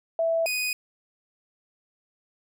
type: tone pair in turn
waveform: sine / sawtooth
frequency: 659.3 / 2489 Hz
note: E5 / D#7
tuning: 0 / 0 cents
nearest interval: octave + major seventh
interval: 2300 cents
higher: second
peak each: -21 / -22 dBFS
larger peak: first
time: 0.19-0.46 / 0.46-0.73 s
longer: neither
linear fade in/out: 2 ms
effects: none